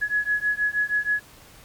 sine beating tone pair, 1684 / 1690.3 Hz, G#6 / G#6, +24 / +30 cents, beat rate 6.3 Hz, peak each -24 dBFS, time 0.01-1.21 s, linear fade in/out 20 ms, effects pink hiss -49 dBFS RMS until 1.64 s + MP3 96 kbps

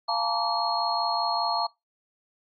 sine tone cluster, 694 / 872 / 937 / 1151 / 4285 Hz, F5 / A5 / A#5 / D6 / C8, -11 / -16 / +9 / -35 / +40 cents, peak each -30 dBFS, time 0.08-1.67 s, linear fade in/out 10 ms, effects noise-tail reverb RT60 0.2 s tail -23 dB re dry + AAC 64 kbps

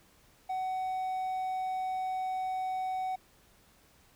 triangle tone, 750 Hz, F#5, 23 cents sharp, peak -29 dBFS, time 0.49-3.16 s, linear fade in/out 10 ms, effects pink hiss -63 dBFS RMS until 4.15 s

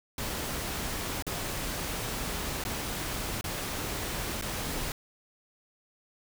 pink noise with dropouts, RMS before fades -34 dBFS, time 0.18-4.92 s, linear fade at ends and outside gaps 2 ms, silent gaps 1.224-1.266 / 2.639-2.65 / 3.411-3.441 / 4.413-4.422 s, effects none

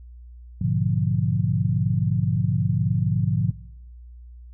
sine chord, G# diminished seventh, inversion none, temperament equal with one note detuned, 103.83 / 122.9 / 146.83 / 174.61 Hz, G#2 / B2 / D3 / F3, 0 / -8 / 0 / 0 cents, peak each -25 dBFS, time 0.61-3.51 s, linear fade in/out 5 ms, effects noise-tail reverb RT60 0.9 s tail -21 dB re dry + added 60 Hz sine -40 dBFS peak until 4.53 s

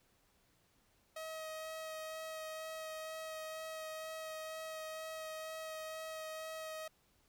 sawtooth tone with vibrato, 634 Hz, D#5, 32 cents sharp, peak -39 dBFS, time 1.16-6.88 s, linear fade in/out 5 ms, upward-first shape sine, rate 2.1 Hz, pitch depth 11 cents each way, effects pink hiss -73 dBFS RMS until 7.28 s

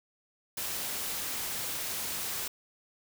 white noise, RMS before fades -35 dBFS, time 0.57-2.48 s, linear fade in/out 5 ms, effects none

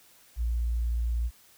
sine tone, 58.27 Hz, A#1, in tune, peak -25 dBFS, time 0.36-1.31 s, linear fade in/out 50 ms, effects white hiss -58 dBFS RMS until 1.57 s

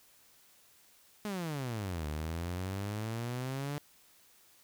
sawtooth exponential two-way sweep, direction down then up, 215 to 74 to 147.5 Hz, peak -31 dBFS, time 1.25-3.78 s, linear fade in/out 0 ms, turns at 2.07 s, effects white hiss -63 dBFS RMS until 4.63 s

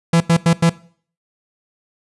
45% pulse tone bursts, 167.5 Hz, E3, 28 cents sharp, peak -10 dBFS, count 4, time 0.13-0.696 s, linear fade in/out 5 ms, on 74 ms, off 90 ms, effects noise-tail reverb RT60 0.5 s tail -20 dB re dry + resampled to 24000 Hz

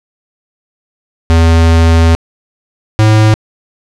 square tone pair in turn, 82.41 / 108.4 Hz, E2 / A2, 0 / -25 cents, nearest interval perfect fourth, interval 475 cents, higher second, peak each -5 dBFS, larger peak neither, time 1.3-2.15 / 2.99-3.34 s, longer first, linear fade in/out 0 ms, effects low-pass 7000 Hz 12 dB/octave + 7-bit

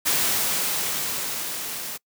white noise with level ramp, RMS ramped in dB -21 to -33 dBFS, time 0.05-1.98 s, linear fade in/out 20 ms, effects noise-tail reverb RT60 0.1 s tail -25 dB re dry + high-pass 100 Hz 12 dB/octave

